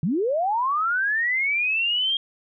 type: linear sweep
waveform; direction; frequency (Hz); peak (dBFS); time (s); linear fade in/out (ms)
sine; up; 138.7 to 3236; -20; 0.03-2.17; 2
effects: none